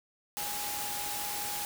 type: tone in noise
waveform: sine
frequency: 825 Hz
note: G#5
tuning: 12 cents flat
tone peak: -40 dBFS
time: 0.37-1.65 s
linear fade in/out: 0 ms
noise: white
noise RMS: -36 dBFS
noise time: 0.37-1.65 s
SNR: -7 dB
effects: none